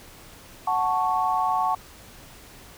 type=chord; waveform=sine; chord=F# minor; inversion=none; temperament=equal; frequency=740 / 880 / 1108.7 Hz; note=F#5 / A5 / C#6; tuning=0 / 0 / 0 cents; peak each=-25 dBFS; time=0.67-1.75 s; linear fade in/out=5 ms; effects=pink hiss -47 dBFS RMS until 2.77 s